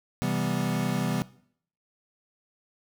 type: chord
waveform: square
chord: C major seventh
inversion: none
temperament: equal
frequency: 130.81 / 164.81 / 196 / 246.9 Hz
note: C3 / E3 / G3 / B3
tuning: 0 / 0 / 0 / 0 cents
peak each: -32 dBFS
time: 0.22-1.22 s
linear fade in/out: 0 ms
effects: noise-tail reverb RT60 0.6 s tail -19 dB re dry